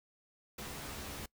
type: noise with comb filter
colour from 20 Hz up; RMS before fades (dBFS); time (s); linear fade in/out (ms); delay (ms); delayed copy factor
pink; -44; 0.58-1.26; 5; 14; +0.5
effects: noise-tail reverb RT60 0.1 s tail -22 dB re dry